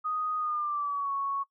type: tone with pitch glide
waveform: sine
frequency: 1244.5 to 1108.7 Hz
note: D#6 to C#6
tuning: 0 to 0 cents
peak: -28 dBFS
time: 0.04-1.44 s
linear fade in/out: 20 ms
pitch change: -200 cents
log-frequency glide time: 0.38-1.12 s
effects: noise-tail reverb RT60 0.1 s tail -21 dB re dry